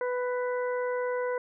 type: harmonic tone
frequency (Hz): 496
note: B4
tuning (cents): +7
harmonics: 1 / 2 / 3 / 4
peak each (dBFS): -28 / -36 / -39 / -43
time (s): 0.01-1.38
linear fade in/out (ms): 2
effects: none